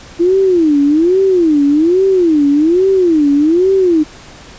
sine tone with vibrato, 331.4 Hz, E4, 9 cents sharp, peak -7 dBFS, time 0.19-4.04 s, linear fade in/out 20 ms, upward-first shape sine, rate 1.2 Hz, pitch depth 270 cents each way, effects pink hiss -36 dBFS RMS until 4.58 s + resampled to 16000 Hz

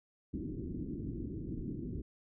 white low-pass noise, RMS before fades -40 dBFS, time 0.33-2.02 s, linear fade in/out 10 ms, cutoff 350 Hz, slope 48 dB/octave, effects none

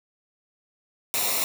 white noise with comb filter, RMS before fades -25 dBFS, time 1.14-1.44 s, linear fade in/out 0 ms, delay 0.63 ms, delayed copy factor -0.65, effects none

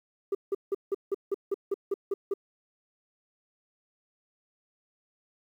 sine tone bursts, 396.2 Hz, G4, 18 cents sharp, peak -22 dBFS, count 11, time 0.32-2.339 s, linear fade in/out 5 ms, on 29 ms, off 170 ms, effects tanh soft clip ceiling -24 dBFS + 10-bit

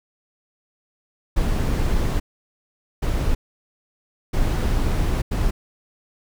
brown noise bursts at uneven times, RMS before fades -20 dBFS, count 4, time 1.36-2.2 / 3.02-3.35 / 4.33-5.22 / 5.31-5.51 s, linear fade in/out 10 ms, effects none

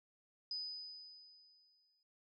sine tone with exponential decay, 4991 Hz, D#8, 5 cents sharp, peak -38 dBFS, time 0.51-2.03 s, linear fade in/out 2 ms, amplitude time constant 330 ms, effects none

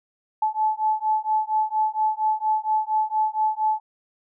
sine beating tone pair, 863 / 867.3 Hz, A5 / A5, -34 / -25 cents, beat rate 4.3 Hz, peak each -23 / -23 dBFS, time 0.42-3.8 s, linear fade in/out 5 ms, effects none

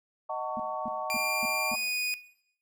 sine chord, D# half-diminished seventh, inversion none, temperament just, 622.3 / 746.7 / 896 / 1120.1 Hz, D#5 / F#5 / A5 / C#6, 0 / +16 / +31 / +18 cents, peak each -36 dBFS, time 0.29-1.76 s, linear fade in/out 10 ms
sine tone bursts, 229.5 Hz, A#3, 27 cents flat, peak -35 dBFS, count 5, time 0.57-1.74 s, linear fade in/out 0 ms, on 26 ms, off 260 ms
sawtooth tone with pitch glide, 2388 to 2475 Hz, D7 to D#7, +28 to -10 cents, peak -26 dBFS, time 1.1-2.14 s, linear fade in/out 0 ms, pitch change +62 cents, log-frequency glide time 1.69-1.76 s
effects noise-tail reverb RT60 0.7 s tail -17 dB re dry

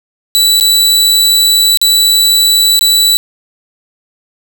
sawtooth tone with dropouts, 3951 Hz, B7, in tune, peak -3 dBFS, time 0.35-3.17 s, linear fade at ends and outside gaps 0 ms, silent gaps 0.599-0.609 / 1.773-1.815 / 2.792-2.81 s, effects none

